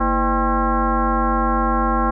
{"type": "tone with frequency modulation", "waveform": "sine", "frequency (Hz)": 512, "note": "C5", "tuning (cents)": -38, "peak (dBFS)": -15, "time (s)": [0, 2.11], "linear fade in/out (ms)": 10, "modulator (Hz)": 280, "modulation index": 2.9, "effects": []}